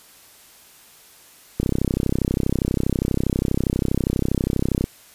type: click train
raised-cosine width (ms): 3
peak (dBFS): -7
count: 106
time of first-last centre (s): 1.6-4.841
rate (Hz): 32.4
effects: white hiss -49 dBFS RMS until 5.14 s + resampled to 32000 Hz